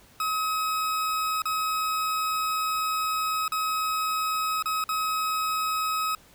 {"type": "tone with dropouts", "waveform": "40% pulse", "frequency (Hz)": 1274, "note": "D#6", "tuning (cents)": 41, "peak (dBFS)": -24, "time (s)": [0.2, 6.15], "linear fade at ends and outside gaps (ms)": 2, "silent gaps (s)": [[1.42, 1.455], [3.48, 3.52], [4.625, 4.657], [4.84, 4.89]], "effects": ["pink hiss -55 dBFS RMS until 6.34 s"]}